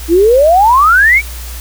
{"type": "exponential sweep", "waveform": "sine", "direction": "up", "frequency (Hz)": [316.7, 2344], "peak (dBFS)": -4, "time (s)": [0.08, 1.22], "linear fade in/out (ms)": 50, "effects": ["added 60 Hz sine -23 dBFS peak until 1.6 s", "white hiss -30 dBFS RMS until 1.6 s"]}